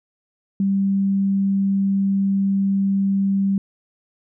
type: tone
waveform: sine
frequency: 196 Hz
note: G3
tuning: in tune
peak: -16 dBFS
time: 0.6-3.58 s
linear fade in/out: 2 ms
effects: none